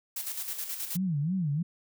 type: noise with tremolo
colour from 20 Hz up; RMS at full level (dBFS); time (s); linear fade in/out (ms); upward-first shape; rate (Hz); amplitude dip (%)
blue; -34; 0.16-0.97; 5; square; 9.4; 50
type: tone with vibrato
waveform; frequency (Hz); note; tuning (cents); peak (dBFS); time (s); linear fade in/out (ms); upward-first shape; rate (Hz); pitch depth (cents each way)
sine; 164.81; E3; 0; -26; 0.95-1.63; 10; sine; 3.1; 260
effects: none